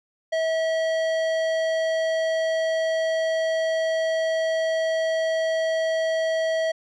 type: tone with tanh clipping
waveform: sine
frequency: 646 Hz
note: E5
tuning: 35 cents flat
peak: -23 dBFS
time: 0.32-6.72 s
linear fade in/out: 10 ms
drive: 15 dB
effects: none